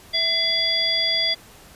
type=harmonic tone with a mistuned harmonic; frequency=680 Hz; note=F5; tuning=46 cents flat; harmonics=1 / 3 / 5 / 7; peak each=-32 / -27 / -22 / -22 dBFS; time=0.13-1.35 s; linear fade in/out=20 ms; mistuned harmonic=1; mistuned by=-63 cents; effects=pink hiss -47 dBFS RMS until 1.75 s + resampled to 32000 Hz